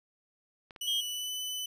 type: clicks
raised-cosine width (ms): 0.3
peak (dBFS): -31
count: 2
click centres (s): 0.708 / 0.762
type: tone with pitch glide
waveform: sawtooth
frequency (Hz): 2960 to 3003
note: F#7 to F#7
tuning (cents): 0 to +25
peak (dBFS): -31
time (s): 0.81-1.66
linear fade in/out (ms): 5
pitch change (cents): +25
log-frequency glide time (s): 1.07-1.33
type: tone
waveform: sine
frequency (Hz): 3209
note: G7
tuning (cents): +40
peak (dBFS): -28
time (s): 0.87-1.01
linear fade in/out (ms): 10
effects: none